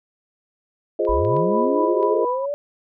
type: chord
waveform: sine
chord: F minor seventh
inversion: none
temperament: equal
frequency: 349.2 / 415.3 / 523.3 / 622.3 Hz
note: F4 / Ab4 / C5 / Eb5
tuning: 0 / 0 / 0 / 0 cents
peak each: -24 / -22 / -24 / -24 dBFS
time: 0.99-2.25 s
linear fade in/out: 5 ms
type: clicks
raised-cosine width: 0.3 ms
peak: -28 dBFS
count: 4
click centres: 1.051 / 1.25 / 1.366 / 2.029 s
type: tone with tremolo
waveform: sine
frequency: 987.8 Hz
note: B5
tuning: in tune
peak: -21 dBFS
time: 1.07-2.46 s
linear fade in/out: 10 ms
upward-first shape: sine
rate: 4.3 Hz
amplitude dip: 65%
type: linear sweep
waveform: sine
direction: up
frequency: 41.17 to 587.3 Hz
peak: -22 dBFS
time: 1.09-2.54 s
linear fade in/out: 0 ms
effects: none